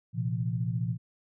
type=chord; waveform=sine; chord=Bb suspended second; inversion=none; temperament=equal with one note detuned; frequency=116.54 / 130.81 / 170.43 Hz; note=Bb2 / C3 / F3; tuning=0 / 0 / -42 cents; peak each=-30 / -33 / -33 dBFS; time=0.13-0.98 s; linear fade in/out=50 ms; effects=none